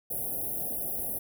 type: band-stop noise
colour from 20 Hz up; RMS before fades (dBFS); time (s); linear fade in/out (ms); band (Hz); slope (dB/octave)
white; -33; 0.1-1.19; 10; 780 to 10000; 96
effects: none